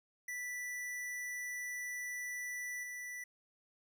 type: tone with level steps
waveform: square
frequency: 1972 Hz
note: B6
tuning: 3 cents flat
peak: -40 / -43 dBFS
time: 0.28-3.24 s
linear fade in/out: 5 ms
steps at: 2.83 s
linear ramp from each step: 5 ms
effects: none